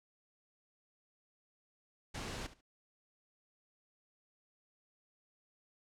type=noise with echo; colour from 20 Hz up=pink; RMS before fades=-42 dBFS; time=2.14-2.47 s; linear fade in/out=10 ms; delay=71 ms; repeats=2; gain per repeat=-15 dB; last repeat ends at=2.612 s; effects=low-pass 7000 Hz 12 dB/octave